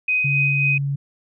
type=tone with tremolo; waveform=sine; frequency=2507 Hz; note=D#7; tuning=12 cents sharp; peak=-16 dBFS; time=0.08-0.78 s; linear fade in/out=5 ms; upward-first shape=sine; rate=3.7 Hz; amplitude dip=30%
type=tone; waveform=sine; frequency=140.1 Hz; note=C#3; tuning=19 cents sharp; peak=-20 dBFS; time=0.24-0.96 s; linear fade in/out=10 ms
effects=none